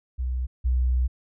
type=tone pair in turn; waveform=sine; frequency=62.9 / 62.62 Hz; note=B1 / B1; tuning=+32 / +25 cents; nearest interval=unison; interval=7 cents; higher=first; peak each=-24 / -19 dBFS; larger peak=second; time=0.18-0.47 / 0.64-1.08 s; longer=second; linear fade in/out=20 ms; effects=none

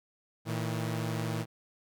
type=tone pair together; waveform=sawtooth; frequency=113.21 / 160.1 Hz; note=A2 / D#3; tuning=+50 / +50 cents; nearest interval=tritone; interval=600 cents; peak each=-29 / -31 dBFS; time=0.45-1.46 s; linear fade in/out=50 ms; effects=none

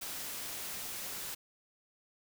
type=noise; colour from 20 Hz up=white; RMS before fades=-41 dBFS; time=0.01-1.35 s; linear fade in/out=10 ms; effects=none

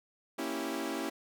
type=chord; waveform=sawtooth; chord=A# diminished seventh; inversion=none; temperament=equal; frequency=233.1 / 277.2 / 329.6 / 392 Hz; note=A#3 / C#4 / E4 / G4; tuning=0 / 0 / 0 / 0 cents; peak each=-38 / -34 / -34 / -37 dBFS; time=0.38-1.1 s; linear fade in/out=10 ms; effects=none

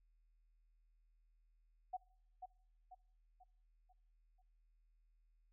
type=tone with echo; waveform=sine; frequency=740 Hz; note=F#5; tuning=in tune; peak=-39 dBFS; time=1.93-1.97 s; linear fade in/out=10 ms; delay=490 ms; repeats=5; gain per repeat=-7 dB; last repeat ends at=4.42 s; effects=noise-tail reverb RT60 0.8 s tail -26 dB re dry + added 40 Hz sine -70 dBFS peak until 5.52 s

